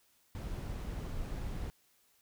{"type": "noise", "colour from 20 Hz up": "brown", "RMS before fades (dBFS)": -39, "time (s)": [0.35, 1.7], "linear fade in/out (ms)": 0, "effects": ["white hiss -70 dBFS RMS until 2.21 s"]}